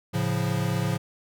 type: chord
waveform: square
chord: A augmented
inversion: none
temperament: equal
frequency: 110 / 138.59 / 174.61 Hz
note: A2 / C#3 / E#3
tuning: 0 / 0 / 0 cents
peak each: -29 dBFS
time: 0.13-0.98 s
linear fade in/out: 20 ms
effects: none